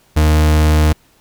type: tone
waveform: 40% pulse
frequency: 76.9 Hz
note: D#2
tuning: 20 cents flat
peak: -8 dBFS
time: 0.16-0.93 s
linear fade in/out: 10 ms
effects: pink hiss -53 dBFS RMS until 1.2 s